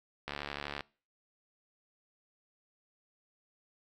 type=click train; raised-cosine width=0.3 ms; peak=-21 dBFS; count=39; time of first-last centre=0.28-0.807 s; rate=72.1 Hz; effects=noise-tail reverb RT60 0.4 s tail -24 dB re dry